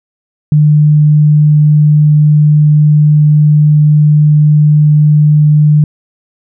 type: tone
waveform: sine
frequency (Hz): 150.3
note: D3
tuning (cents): +40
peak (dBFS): -3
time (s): 0.52-5.84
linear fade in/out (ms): 2
effects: none